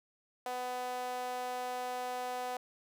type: tone with high-pass filter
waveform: sawtooth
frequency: 250 Hz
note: B3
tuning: 21 cents sharp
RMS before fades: -38 dBFS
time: 0.46-2.57 s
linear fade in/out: 2 ms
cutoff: 650 Hz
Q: 6
effects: none